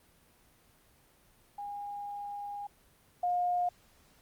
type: tone pair in turn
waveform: sine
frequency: 815 / 712.2 Hz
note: G#5 / F5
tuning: -33 / +34 cents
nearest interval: major second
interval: 233 cents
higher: first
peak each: -37 / -27 dBFS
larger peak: second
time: 1.58-2.67 / 3.23-3.69 s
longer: first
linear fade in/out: 5 ms
effects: pink hiss -64 dBFS RMS until 4.21 s + Opus 32 kbps